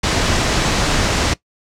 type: low-pass noise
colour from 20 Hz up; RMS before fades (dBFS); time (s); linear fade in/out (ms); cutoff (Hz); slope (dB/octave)
pink; -17; 0.03-1.34; 10; 7400; 24
effects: noise-tail reverb RT60 0.1 s tail -19 dB re dry